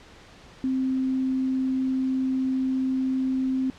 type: tone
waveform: sine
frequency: 261.6 Hz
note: C4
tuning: in tune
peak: -22 dBFS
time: 0.64-3.7 s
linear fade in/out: 0 ms
effects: pink hiss -49 dBFS RMS until 3.78 s + low-pass 5000 Hz 12 dB/octave